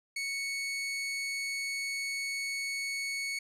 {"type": "tone", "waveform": "sawtooth", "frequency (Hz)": 2217, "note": "C#7", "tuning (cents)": 0, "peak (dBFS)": -29, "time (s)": [0.16, 3.39], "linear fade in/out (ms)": 5, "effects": ["low-pass 10000 Hz 12 dB/octave"]}